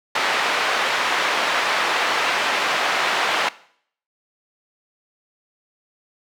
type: band-pass noise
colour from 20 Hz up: pink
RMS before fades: -21 dBFS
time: 0.15-3.49 s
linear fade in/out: 5 ms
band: 770 to 3100 Hz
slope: 12 dB/octave
effects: noise-tail reverb RT60 0.6 s tail -19 dB re dry